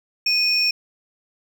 triangle tone pair together, 2488 / 5439 Hz, D#7 / F8, -1 / -47 cents, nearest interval octave + major second, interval 1354 cents, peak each -20 / -17 dBFS, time 0.26-0.71 s, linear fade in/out 5 ms, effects none

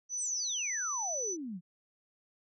sine tone, 5980 Hz, F#8, 17 cents sharp, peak -33 dBFS, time 0.09-1.37 s, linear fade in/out 50 ms
sine exponential sweep, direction down, 9430 to 164.81 Hz, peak -37 dBFS, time 0.17-1.61 s, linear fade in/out 50 ms
effects none

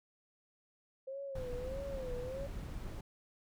sine tone with vibrato, 523.3 Hz, C5, in tune, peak -40 dBFS, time 1.07-2.47 s, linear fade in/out 10 ms, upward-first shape sine, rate 1.6 Hz, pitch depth 110 cents each way
brown noise, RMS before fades -43 dBFS, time 1.35-3.01 s, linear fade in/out 5 ms
effects none

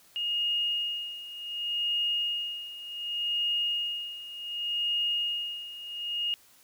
sine tone with tremolo, 2855 Hz, F7, 37 cents sharp, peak -25 dBFS, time 0.16-6.34 s, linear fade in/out 0 ms, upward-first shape sine, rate 0.67 Hz, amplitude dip 80%, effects white hiss -59 dBFS RMS until 6.63 s

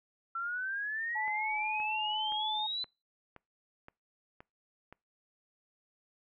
sine exponential sweep, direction up, 1341 to 4044 Hz, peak -33 dBFS, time 0.35-2.84 s, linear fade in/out 5 ms
sine tone with vibrato, 858 Hz, A5, 44 cents flat, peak -34 dBFS, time 1.15-2.67 s, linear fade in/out 10 ms, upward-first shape sine, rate 4 Hz, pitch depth 15 cents each way
click train, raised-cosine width 0.5 ms, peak -34 dBFS, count 8, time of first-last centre 1.28-4.926 s, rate 1.92 Hz
effects noise-tail reverb RT60 0.3 s tail -26 dB re dry

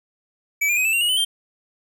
square tone with pitch steps, 2298 / 2405 / 2518 / 2635 / 2758 / 2887 / 3022 / 3163 Hz, D7 / D7 / D#7 / E7 / F7 / F#7 / F#7 / G7, -38 / +41 / +20 / -1 / -22 / -43 / +36 / +15 cents, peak -18 dBFS, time 0.61-1.25 s, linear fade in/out 10 ms, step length 80 ms, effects none

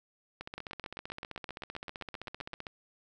two click trains, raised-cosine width 0.3 ms, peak -24 / -24 dBFS, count 16 / 36, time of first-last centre 0.58-2.533 / 0.41-2.668 s, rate 7.68 / 15.5 Hz, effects none

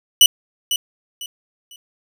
sawtooth tone with echo, 2960 Hz, F#7, in tune, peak -3 dBFS, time 0.21-0.26 s, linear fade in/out 2 ms, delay 500 ms, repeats 3, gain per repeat -11 dB, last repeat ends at 1.76 s, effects none

